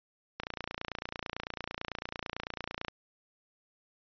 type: click train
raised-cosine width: 0.3 ms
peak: -19 dBFS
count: 73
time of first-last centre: 0.4-2.883 s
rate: 29 Hz
effects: resampled to 11025 Hz